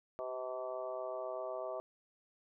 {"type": "harmonic tone with a mistuned harmonic", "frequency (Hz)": 127.9, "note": "C3", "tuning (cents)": -39, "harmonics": [3, 4, 5, 6, 7, 8, 9], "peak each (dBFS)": [-47, -45, -40, -54, -51, -56, -48], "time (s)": [0.19, 1.8], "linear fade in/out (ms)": 0, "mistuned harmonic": 3, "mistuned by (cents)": 16, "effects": []}